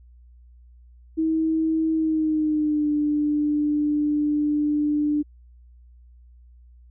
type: tone with pitch glide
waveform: sine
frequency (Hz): 319.9 to 296.8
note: D#4 to D4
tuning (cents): +48 to +18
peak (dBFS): -19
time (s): 1.17-5.23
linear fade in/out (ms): 20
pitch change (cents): -130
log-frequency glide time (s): 1.93-2.9
effects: added 60 Hz sine -47 dBFS peak until 6.9 s